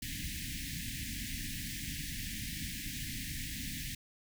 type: band-stop noise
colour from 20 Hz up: pink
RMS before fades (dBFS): -40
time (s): 0.02-3.95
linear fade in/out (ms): 5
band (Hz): 300 to 1700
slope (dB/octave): 96
effects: none